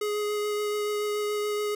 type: tone with vibrato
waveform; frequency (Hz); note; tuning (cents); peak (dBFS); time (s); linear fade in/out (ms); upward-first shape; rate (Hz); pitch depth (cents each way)
square; 417.8; G#4; +10; -27; 0.01-1.75; 5; triangle; 7; 12
effects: none